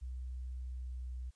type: tone with pitch glide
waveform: sine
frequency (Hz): 63 to 62.38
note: B1 to B1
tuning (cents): +35 to +18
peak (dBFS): -39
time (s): 0.01-1.31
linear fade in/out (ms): 20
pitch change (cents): -17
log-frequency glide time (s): 0.56-1.16
effects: white hiss -75 dBFS RMS until 1.35 s + resampled to 22050 Hz